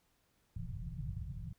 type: low-pass noise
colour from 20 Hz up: white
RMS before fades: -42 dBFS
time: 0.56-1.53 s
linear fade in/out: 5 ms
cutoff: 170 Hz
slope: 96 dB/octave
effects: pink hiss -75 dBFS RMS until 1.58 s